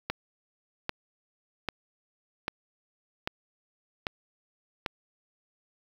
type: click train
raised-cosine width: 0.3 ms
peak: -13 dBFS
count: 7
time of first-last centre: 0.1-4.862 s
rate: 1.26 Hz
effects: 7-bit